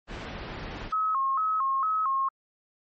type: noise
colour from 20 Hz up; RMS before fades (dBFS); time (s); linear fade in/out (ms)
pink; -36; 0.07-0.91; 50
type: noise with exponential growth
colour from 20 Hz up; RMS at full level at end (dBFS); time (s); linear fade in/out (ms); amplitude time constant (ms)
white; -35; 0.82-0.92; 0; 21
type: tone with vibrato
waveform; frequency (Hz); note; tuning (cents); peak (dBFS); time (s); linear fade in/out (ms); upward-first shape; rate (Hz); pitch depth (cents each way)
sine; 1174.7; D6; 0; -23; 0.92-2.29; 10; square; 2.2; 150
effects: low-pass 3000 Hz 12 dB/octave + MP3 32 kbps